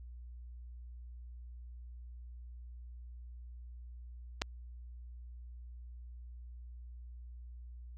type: clicks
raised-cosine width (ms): 0.2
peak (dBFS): -29 / -14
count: 2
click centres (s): 4.416 / 4.419
effects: added 60 Hz sine -46 dBFS peak until 7.97 s